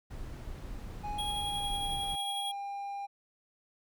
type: noise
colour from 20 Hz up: brown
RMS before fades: -41 dBFS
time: 0.1-2.16 s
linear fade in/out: 10 ms
type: tone with pitch glide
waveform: triangle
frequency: 830.6 to 800.5 Hz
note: G#5 to G5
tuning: 0 to +36 cents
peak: -34 dBFS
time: 1.03-3.07 s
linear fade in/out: 20 ms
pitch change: -64 cents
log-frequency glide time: 1.17-1.95 s
type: tone with tremolo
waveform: square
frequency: 3306 Hz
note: G#7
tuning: 9 cents flat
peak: -34 dBFS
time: 1.18-2.52 s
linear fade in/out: 10 ms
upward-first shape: sine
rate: 11 Hz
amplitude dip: 30%
effects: none